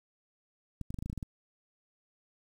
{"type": "clicks", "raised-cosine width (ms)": 5, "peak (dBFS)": -25, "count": 10, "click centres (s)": [0.813, 0.905, 0.943, 0.988, 1.025, 1.06, 1.099, 1.129, 1.177, 1.228], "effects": ["9-bit"]}